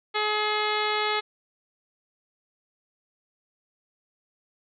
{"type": "harmonic tone", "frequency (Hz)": 423.7, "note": "G#4", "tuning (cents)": 35, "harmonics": [1, 2, 3, 4, 5, 6, 7, 8, 9, 10], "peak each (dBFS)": [-30, -30, -30, -35, -31, -37, -38, -34, -39, -38], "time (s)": [0.14, 1.21], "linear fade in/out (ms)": 20, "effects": []}